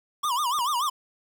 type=tone with vibrato; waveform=square; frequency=1079 Hz; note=C#6; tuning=47 cents flat; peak=-24 dBFS; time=0.23-0.9 s; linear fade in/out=10 ms; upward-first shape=sine; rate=6.9 Hz; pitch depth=230 cents each way
type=clicks; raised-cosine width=0.5 ms; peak=-34 / -27 dBFS; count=2; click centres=0.249 / 0.589 s
effects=9-bit